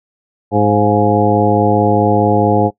harmonic tone with a mistuned harmonic, 104.6 Hz, G#2, 13 cents sharp, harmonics 1 / 2 / 3 / 4 / 5 / 7 / 8, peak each -17 / -17 / -17 / -17 / -17 / -17 / -17 dBFS, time 0.51-2.71 s, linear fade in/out 50 ms, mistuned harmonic 7, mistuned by -58 cents, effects noise-tail reverb RT60 0.1 s tail -20 dB re dry

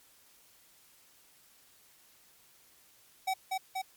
square tone with echo, 760 Hz, F#5, 46 cents sharp, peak -29 dBFS, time 3.27-3.34 s, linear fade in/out 10 ms, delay 240 ms, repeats 2, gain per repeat -2 dB, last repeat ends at 3.82 s, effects white hiss -62 dBFS RMS until 3.96 s + MP3 96 kbps

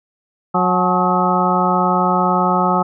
harmonic tone with a mistuned harmonic, 182.2 Hz, F#3, 26 cents flat, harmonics 1 / 2 / 3 / 4 / 5 / 6 / 7, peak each -19 / -23 / -24 / -20 / -19 / -23 / -19 dBFS, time 0.54-2.83 s, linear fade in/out 10 ms, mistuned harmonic 5, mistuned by -82 cents, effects none

